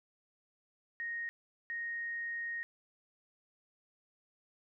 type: tone bursts at uneven times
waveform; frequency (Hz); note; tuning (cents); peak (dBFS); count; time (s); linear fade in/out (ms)
sine; 1864.7; A#6; 0; -36; 2; 1-1.29 / 1.7-2.63; 0
effects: none